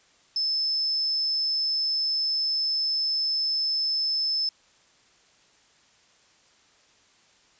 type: tone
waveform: sine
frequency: 5250 Hz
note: E8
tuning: 8 cents flat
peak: -23 dBFS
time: 0.36-4.49 s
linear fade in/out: 2 ms
effects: white hiss -60 dBFS RMS until 7.59 s + resampled to 16000 Hz